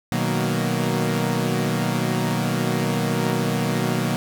sawtooth chord, B major seventh, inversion none, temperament equal with one note detuned, 123.47 / 155.56 / 186.07 / 233.1 Hz, B2 / D#3 / F#3 / A#3, 0 / 0 / +10 / 0 cents, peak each -22 dBFS, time 0.12-4.16 s, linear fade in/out 0 ms, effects none

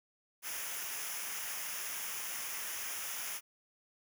white noise with comb filter, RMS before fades -40 dBFS, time 0.42-3.41 s, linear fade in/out 50 ms, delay 0.24 ms, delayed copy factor -0.7, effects none

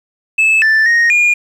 sine tone with pitch steps, 2613 / 1765 / 1865 / 2426 Hz, E7 / A6 / A#6 / D#7, -16 / +5 / 0 / -44 cents, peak -5 dBFS, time 0.38-1.34 s, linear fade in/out 10 ms, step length 240 ms, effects tanh soft clip ceiling -7 dBFS + 7-bit

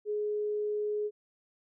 sine tone, 419.5 Hz, G#4, 17 cents sharp, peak -29 dBFS, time 0.05-1.11 s, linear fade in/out 50 ms, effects none

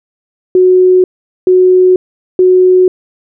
sine tone bursts, 367.9 Hz, F#4, 10 cents flat, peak -3 dBFS, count 3, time 0.55-2.88 s, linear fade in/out 2 ms, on 490 ms, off 430 ms, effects none

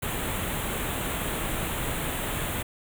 pink band-stop noise, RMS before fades -30 dBFS, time 0.02-2.63 s, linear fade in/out 10 ms, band 3700 to 7300 Hz, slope 48 dB/octave, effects none

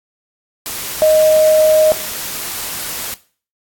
sine tone in noise, 622.3 Hz, D#5, in tune, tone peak -7 dBFS, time 1.02-1.92 s, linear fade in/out 0 ms, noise white, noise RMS -24 dBFS, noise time 0.66-3.14 s, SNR +14 dB, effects noise-tail reverb RT60 0.4 s tail -17 dB re dry + AAC 64 kbps

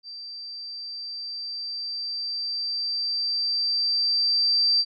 sine tone with level ramp, 4684 Hz, D8, 5 cents flat, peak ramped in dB -36 to -17 dBFS, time 0.03-4.85 s, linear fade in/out 50 ms, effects none

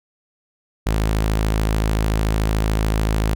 sawtooth tone, 53.6 Hz, A1, 45 cents flat, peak -13 dBFS, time 0.86-3.35 s, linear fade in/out 10 ms, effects none

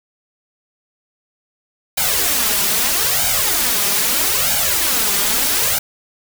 white noise with flanger, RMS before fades -17 dBFS, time 1.97-5.79 s, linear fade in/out 10 ms, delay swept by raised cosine 1.3 to 5 ms, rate 0.78 Hz, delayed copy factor +0.9, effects none

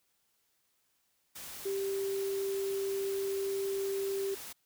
sine tone in noise, 391.9 Hz, G4, in tune, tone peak -31 dBFS, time 1.65-4.35 s, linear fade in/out 10 ms, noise white, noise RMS -45 dBFS, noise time 1.35-4.53 s, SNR +11 dB, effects white hiss -75 dBFS RMS until 4.65 s

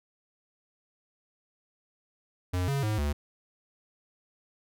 square tone with pitch steps, 90.3 / 139 / 107.2 / 72.8 Hz, F#2 / C#3 / A2 / D2, -42 / +5 / -45 / -15 cents, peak -27 dBFS, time 2.53-3.13 s, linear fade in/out 10 ms, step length 150 ms, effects none

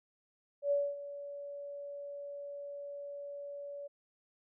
sine tone with ADSR envelope, 570 Hz, C#5, 48 cents sharp, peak -26 dBFS, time 0.62-3.88 s, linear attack 93 ms, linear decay 240 ms, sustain -15 dB, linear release 17 ms, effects none

